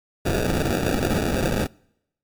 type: noise with sample-and-hold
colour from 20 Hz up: blue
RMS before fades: -22 dBFS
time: 0.25-1.67 s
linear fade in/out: 10 ms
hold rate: 1050 Hz
effects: noise-tail reverb RT60 0.8 s tail -26 dB re dry + MP3 96 kbps